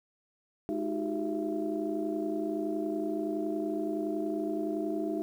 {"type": "tone cluster", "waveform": "sine", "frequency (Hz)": [210.2, 312.9, 364.4, 394.3, 670], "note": ["G#3", "D#4", "F#4", "G4", "E5"], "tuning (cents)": [21, 10, -26, 10, 28], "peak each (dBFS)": [-39, -32, -36, -38, -38], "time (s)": [0.69, 5.22], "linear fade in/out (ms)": 0, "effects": ["tanh soft clip ceiling -19 dBFS", "10-bit"]}